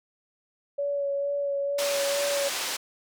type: tone with vibrato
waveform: sine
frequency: 565 Hz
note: C#5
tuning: 33 cents sharp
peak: -25 dBFS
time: 0.78-2.49 s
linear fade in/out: 10 ms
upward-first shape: sine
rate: 2.2 Hz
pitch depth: 16 cents each way
type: band-pass noise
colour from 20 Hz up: white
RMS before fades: -31 dBFS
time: 1.78-2.77 s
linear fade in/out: 10 ms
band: 380 to 7000 Hz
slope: 12 dB/octave
effects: none